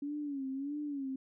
sine tone with vibrato, 280.7 Hz, C#4, 22 cents sharp, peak -35 dBFS, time 0.02-1.16 s, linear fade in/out 5 ms, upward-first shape sine, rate 1.6 Hz, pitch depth 100 cents each way, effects none

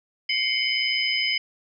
sine tone cluster, 2113 / 2234 / 3029 / 5040 Hz, C7 / C#7 / F#7 / D#8, +16 / +13 / +40 / +21 cents, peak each -27 dBFS, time 0.29-1.38 s, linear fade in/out 5 ms, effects none

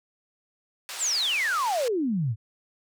white band-pass noise, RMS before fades -37 dBFS, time 0.89-1.88 s, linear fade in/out 0 ms, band 680 to 6700 Hz, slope 12 dB/octave
sine exponential sweep, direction down, 8470 to 100 Hz, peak -23 dBFS, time 0.98-2.36 s, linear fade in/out 50 ms
effects none

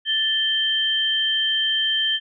sine tone pair together, 1760 / 3133 Hz, A6 / G7, 0 / -2 cents, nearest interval minor seventh, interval 998 cents, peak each -26 / -19 dBFS, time 0.05-2.2 s, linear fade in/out 50 ms, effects none

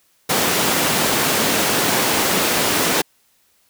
pink high-pass noise, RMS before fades -18 dBFS, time 0.29-3.02 s, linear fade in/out 10 ms, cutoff 210 Hz, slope 12 dB/octave, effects white hiss -60 dBFS RMS until 3.69 s

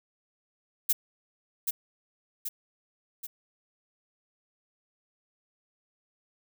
violet noise with echo, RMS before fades -23 dBFS, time 0.89-0.93 s, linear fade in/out 10 ms, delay 780 ms, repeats 3, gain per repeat -5 dB, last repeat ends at 3.27 s, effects none

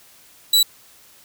sawtooth tone, 3939 Hz, B7, 5 cents flat, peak -9 dBFS, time 0.53-0.63 s, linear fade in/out 5 ms, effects white hiss -50 dBFS RMS until 1.24 s

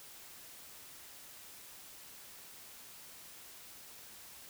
silence, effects white hiss -53 dBFS RMS until 4.49 s

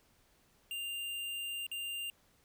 square tone with dropouts, 2794 Hz, F7, in tune, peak -38 dBFS, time 0.71-2.1 s, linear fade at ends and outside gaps 1 ms, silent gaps 1.666-1.715 s, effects pink hiss -69 dBFS RMS until 2.44 s

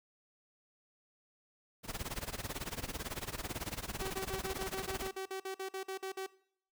pink noise with tremolo, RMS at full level -38 dBFS, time 1.83-5.1 s, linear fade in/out 50 ms, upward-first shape sine, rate 18 Hz, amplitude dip 90%
sawtooth tone bursts, 382.3 Hz, G4, 43 cents flat, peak -34 dBFS, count 16, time 4.01-6.264 s, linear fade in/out 5 ms, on 94 ms, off 50 ms
effects noise-tail reverb RT60 0.7 s tail -21 dB re dry

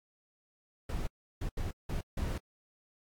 brown noise bursts at uneven times, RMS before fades -34 dBFS, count 5, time 0.89-1.07 / 1.41-1.49 / 1.57-1.71 / 1.89-2.01 / 2.17-2.38 s, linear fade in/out 5 ms, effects AAC 64 kbps

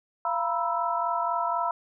sine tone cluster, 687 / 950 / 994 / 1319 Hz, F5 / A#5 / B5 / E6, -29 / +33 / +11 / +1 cents, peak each -30 dBFS, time 0.25-1.71 s, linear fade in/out 2 ms, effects none

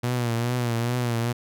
sawtooth tone with vibrato, 119.9 Hz, A#2, 49 cents sharp, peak -19 dBFS, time 0.03-1.33 s, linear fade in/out 10 ms, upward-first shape triangle, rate 2.4 Hz, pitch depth 76 cents each way, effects none

